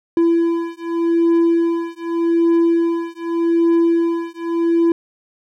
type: beating tone pair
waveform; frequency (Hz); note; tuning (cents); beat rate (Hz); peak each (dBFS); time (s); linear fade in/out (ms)
triangle; 335.3 / 336.14; E4 / E4; +30 / +34; 0.84; -15; 0.17-4.92; 2
effects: none